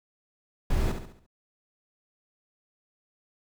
brown noise with echo, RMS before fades -25 dBFS, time 0.7-0.92 s, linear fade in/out 5 ms, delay 69 ms, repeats 5, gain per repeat -7 dB, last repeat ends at 1.265 s, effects none

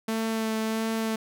sawtooth tone with vibrato, 221.9 Hz, A3, 15 cents sharp, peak -22 dBFS, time 0.08-1.16 s, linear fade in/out 5 ms, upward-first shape sine, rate 1.5 Hz, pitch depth 14 cents each way, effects none

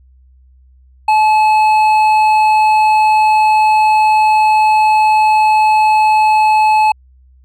sine tone with hard clipping, 861 Hz, A5, 38 cents flat, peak -9 dBFS, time 1.08-6.92 s, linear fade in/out 5 ms, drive 7 dB, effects added 64 Hz sine -43 dBFS peak until 7.44 s

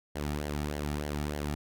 sawtooth tone with flanger, 73.8 Hz, D2, 9 cents sharp, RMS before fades -34 dBFS, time 0.15-1.55 s, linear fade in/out 10 ms, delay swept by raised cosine 0.79 to 1.99 ms, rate 3.3 Hz, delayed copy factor -0.6, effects none

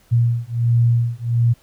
sine beating tone pair, 117.4 / 118.8 Hz, A#2 / A#2, +13 / +33 cents, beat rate 1.4 Hz, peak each -17 dBFS, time 0.11-1.54 s, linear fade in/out 20 ms, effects pink hiss -55 dBFS RMS until 1.62 s

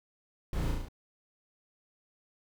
brown noise with echo, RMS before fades -34 dBFS, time 0.53-0.71 s, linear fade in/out 2 ms, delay 35 ms, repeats 5, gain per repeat -2 dB, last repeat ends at 0.885 s, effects none

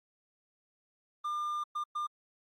triangle tone bursts at uneven times, 1200 Hz, D6, 37 cents sharp, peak -30 dBFS, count 3, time 1.24-1.64 / 1.75-1.84 / 1.95-2.07 s, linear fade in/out 10 ms, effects Opus 24 kbps

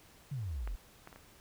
sine exponential sweep, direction down, 150.8 to 38.89 Hz, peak -35 dBFS, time 0.31-0.76 s, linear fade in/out 10 ms
clicks, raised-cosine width 0.5 ms, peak -30 / -32 / -37 / -36 dBFS, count 4, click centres 0.675 / 1.074 / 1.128 / 1.16 s
effects pink hiss -60 dBFS RMS until 1.4 s

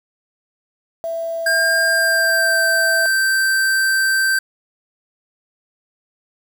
sine tone, 662 Hz, E5, 7 cents sharp, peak -21 dBFS, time 1.04-3.06 s, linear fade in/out 0 ms
square tone with pitch glide, 1604 to 1559.2 Hz, G6 to G6, +39 to -10 cents, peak -15 dBFS, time 1.46-4.39 s, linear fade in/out 5 ms, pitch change -49 cents, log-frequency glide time 1.85-2.64 s
effects 7-bit

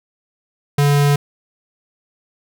square tone, 143.7 Hz, D3, 37 cents flat, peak -12 dBFS, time 0.78-1.16 s, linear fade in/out 5 ms, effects none

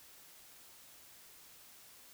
silence, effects white hiss -58 dBFS RMS until 2.13 s

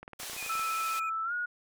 clicks, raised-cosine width 0.5 ms, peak -29 dBFS, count 12, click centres 0.03 / 0.079 / 0.133 / 0.2 / 0.232 / 0.298 / 0.333 / 0.365 / 0.427 / 0.463 / 0.554 / 0.595 s
white band-pass noise, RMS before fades -41 dBFS, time 0.19-1 s, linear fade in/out 10 ms, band 500 to 11000 Hz, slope 12 dB/octave
triangle tone with vibrato, 2470 Hz, D#7, 13 cents flat, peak -37 dBFS, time 0.37-1.1 s, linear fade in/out 10 ms, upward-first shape square, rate 15 Hz, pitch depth 25 cents each way
sine tone with pitch glide, 1318.5 to 1446.2 Hz, E6 to F#6, 0 to -40 cents, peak -30 dBFS, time 0.49-1.46 s, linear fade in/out 10 ms, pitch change +160 cents, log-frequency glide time 1.24-1.33 s
effects none

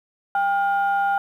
sine tone pair together, 797.4 / 1417 Hz, G5 / F6, +29 / +25 cents, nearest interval minor seventh, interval 996 cents, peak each -18 / -24 dBFS, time 0.35-1.18 s, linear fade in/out 2 ms, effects tanh soft clip ceiling -12 dBFS + 9-bit

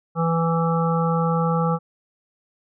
harmonic tone, 165.6 Hz, E3, 8 cents sharp, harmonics 1 / 3 / 5 / 7 / 8, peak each -20 / -25 / -27 / -28 / -29 dBFS, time 0.15-1.79 s, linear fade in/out 50 ms, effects none

